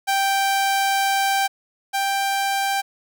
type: tone pair in turn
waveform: sawtooth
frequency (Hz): 784 / 787.1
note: G5 / G5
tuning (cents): 0 / +7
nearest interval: unison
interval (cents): 7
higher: second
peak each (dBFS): -14 / -16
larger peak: first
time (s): 0.07-1.48 / 1.93-2.82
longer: first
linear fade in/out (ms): 20
effects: none